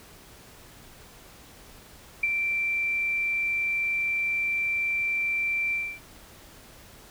sine tone with ADSR envelope, 2348 Hz, D7, 1 cent flat, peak -19 dBFS, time 2.23-6 s, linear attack 6 ms, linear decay 27 ms, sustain -5 dB, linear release 270 ms, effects pink hiss -50 dBFS RMS until 7.1 s

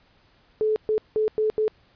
sine tone bursts at uneven times, 432.1 Hz, A4, 31 cents flat, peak -19 dBFS, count 5, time 0.61-0.76 / 0.89-0.98 / 1.16-1.28 / 1.38-1.5 / 1.58-1.68 s, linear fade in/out 0 ms, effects pink hiss -60 dBFS RMS until 1.95 s + resampled to 11025 Hz

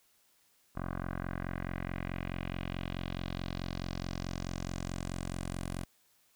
10% pulse tone with low-pass filter sweep, 44.65 Hz, F1, 39 cents sharp, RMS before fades -38 dBFS, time 0.75-5.85 s, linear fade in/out 20 ms, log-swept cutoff 1300 to 11000 Hz, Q 2.3, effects white hiss -69 dBFS RMS until 6.35 s

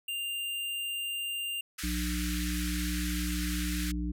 square tone, 2794 Hz, F7, in tune, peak -33 dBFS, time 0.08-1.61 s, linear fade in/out 5 ms
pink band-pass noise, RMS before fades -39 dBFS, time 1.78-3.92 s, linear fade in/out 10 ms, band 1400 to 15000 Hz, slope 48 dB/octave
harmonic tone, 60 Hz, B1, 49 cents flat, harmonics 1 / 3 / 5, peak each -32 / -36 / -36 dBFS, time 1.83-4.12 s, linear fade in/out 10 ms
effects none

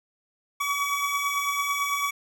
25% pulse beating tone pair, 1129 / 1138 Hz, C#6 / C#6, +31 / +45 cents, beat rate 9 Hz, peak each -28 / -22 dBFS, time 0.6-2.11 s, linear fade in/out 10 ms, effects none

